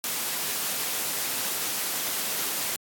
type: noise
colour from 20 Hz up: white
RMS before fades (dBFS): -29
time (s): 0.04-2.76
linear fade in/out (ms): 0
effects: high-pass 150 Hz 12 dB/octave + AAC 64 kbps